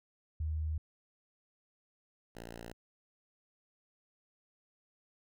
sine / 5% pulse tone pair in turn, 77.9 / 57.61 Hz, D#2 / A#1, +3 / -20 cents, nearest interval perfect fourth, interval 523 cents, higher first, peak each -32 / -34 dBFS, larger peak first, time 0.4-0.78 / 2.35-2.73 s, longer neither, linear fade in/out 5 ms, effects none

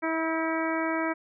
harmonic tone with a mistuned harmonic, 323.7 Hz, E4, 31 cents flat, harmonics 1 / 2 / 3 / 4 / 5 / 6 / 7, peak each -29 / -32 / -34 / -35 / -36 / -37 / -37 dBFS, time 0.02-1.14 s, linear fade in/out 20 ms, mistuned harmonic 5, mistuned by -19 cents, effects none

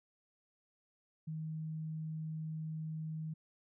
sine tone, 157.6 Hz, D#3, 23 cents sharp, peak -38 dBFS, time 1.27-3.34 s, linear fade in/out 10 ms, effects none

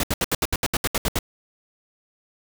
pink noise bursts, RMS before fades -22 dBFS, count 12, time 0-1.189 s, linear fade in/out 2 ms, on 34 ms, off 71 ms, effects none

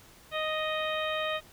harmonic tone, 622.3 Hz, D#5, in tune, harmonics 1 / 2 / 3 / 4 / 5 / 6, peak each -32 / -35 / -37 / -38 / -39 / -40 dBFS, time 0.31-1.41 s, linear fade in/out 50 ms, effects pink hiss -55 dBFS RMS until 1.52 s

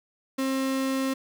35% pulse tone, 266.4 Hz, C4, 31 cents sharp, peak -23 dBFS, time 0.38-1.14 s, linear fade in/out 10 ms, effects 9-bit

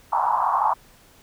pink band-pass noise, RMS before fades -21 dBFS, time 0.12-0.74 s, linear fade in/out 10 ms, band 810 to 1100 Hz, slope 48 dB/octave, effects pink hiss -53 dBFS RMS until 1.22 s

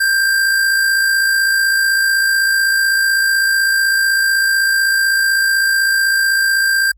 square tone with amplitude modulation, 1583 Hz, G6, 17 cents sharp, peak -11 dBFS, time 0-6.92 s, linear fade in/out 10 ms, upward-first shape sine, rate 55.9 Hz, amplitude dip 35%, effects added 50 Hz sine -46 dBFS peak until 6.97 s + Opus 48 kbps

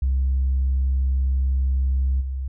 sine tone with level steps, 66.1 Hz, C2, 18 cents sharp, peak -16 / -24 dBFS, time 0.02-2.48 s, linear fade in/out 5 ms, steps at 2.2 s, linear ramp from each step 20 ms, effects tanh soft clip ceiling -15 dBFS

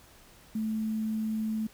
sine tone with quantisation, 218.7 Hz, A3, 10 cents flat, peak -28 dBFS, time 0.55-1.67 s, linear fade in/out 5 ms, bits 9, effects pink hiss -56 dBFS RMS until 1.73 s

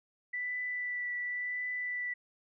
sine tone with vibrato, 1975.5 Hz, B6, in tune, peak -33 dBFS, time 0.33-2.14 s, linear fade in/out 10 ms, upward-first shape triangle, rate 0.92 Hz, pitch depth 15 cents each way, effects none

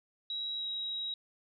sine tone with pitch glide, 3862 to 3833 Hz, B7 to A#7, -39 to +47 cents, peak -34 dBFS, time 0.3-1.14 s, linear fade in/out 2 ms, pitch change -14 cents, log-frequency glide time 0.57-0.65 s, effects none

